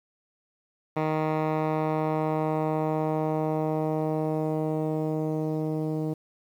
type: tone with low-pass filter sweep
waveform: 10% pulse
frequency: 155.9 Hz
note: D#3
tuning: 4 cents sharp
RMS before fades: -27 dBFS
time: 0.96-6.14 s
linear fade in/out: 10 ms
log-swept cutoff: 1700 to 370 Hz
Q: 0.92
effects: 9-bit